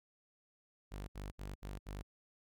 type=tone bursts; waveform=sawtooth; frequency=49.37 Hz; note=G1; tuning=13 cents sharp; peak=-39 dBFS; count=5; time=0.91-2.028 s; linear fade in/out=20 ms; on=170 ms; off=67 ms; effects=none